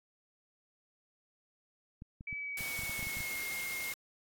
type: clicks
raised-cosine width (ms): 5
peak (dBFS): -34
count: 12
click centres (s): 2.021 / 2.209 / 2.328 / 2.608 / 2.792 / 2.835 / 2.895 / 2.993 / 3.028 / 3.07 / 3.17 / 3.205
type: tone with pitch glide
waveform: sine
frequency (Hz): 2292 to 2139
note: D7 to C7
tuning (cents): -43 to +38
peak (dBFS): -37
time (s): 2.27-3.93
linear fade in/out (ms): 5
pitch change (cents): -119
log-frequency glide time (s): 2.39-3.39
type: noise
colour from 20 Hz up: white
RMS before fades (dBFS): -42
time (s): 2.57-3.94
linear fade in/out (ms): 2
effects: AAC 64 kbps